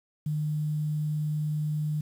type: tone with quantisation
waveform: sine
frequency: 151.6 Hz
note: D#3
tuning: 45 cents flat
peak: -26 dBFS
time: 0.26-2.01 s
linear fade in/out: 5 ms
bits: 9
effects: none